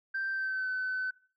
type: tone with pitch glide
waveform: sine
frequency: 1568 to 1515.5 Hz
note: G6 to F#6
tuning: 0 to +41 cents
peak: -29 dBFS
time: 0.14-1.11 s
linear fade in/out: 10 ms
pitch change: -59 cents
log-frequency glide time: 0.3-0.69 s
effects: noise-tail reverb RT60 0.4 s tail -20 dB re dry + tanh soft clip ceiling -27 dBFS